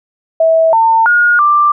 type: tone with pitch steps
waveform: sine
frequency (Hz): 650 / 902 / 1434 / 1181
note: E5 / A5 / F6 / D6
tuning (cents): -24 / +43 / +45 / +9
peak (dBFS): -6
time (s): 0.4-1.72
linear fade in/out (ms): 5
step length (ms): 330
effects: none